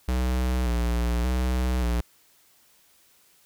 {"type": "tone with vibrato", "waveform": "square", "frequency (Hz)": 61, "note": "B1", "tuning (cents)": -21, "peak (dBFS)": -23, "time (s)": [0.08, 2.01], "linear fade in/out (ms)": 5, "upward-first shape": "square", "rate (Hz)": 0.86, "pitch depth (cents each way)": 50, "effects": ["white hiss -60 dBFS RMS until 3.45 s"]}